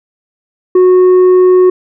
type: tone with tanh clipping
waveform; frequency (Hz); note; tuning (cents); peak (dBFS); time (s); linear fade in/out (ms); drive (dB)
sine; 366.8; F#4; -15; -4; 0.75-1.7; 5; 4
effects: none